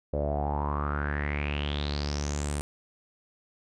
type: tone with low-pass filter sweep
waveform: sawtooth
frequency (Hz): 72.8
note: D2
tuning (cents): -15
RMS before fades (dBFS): -30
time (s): 0.13-2.61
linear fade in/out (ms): 0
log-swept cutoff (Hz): 540 to 9300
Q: 7.4
effects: none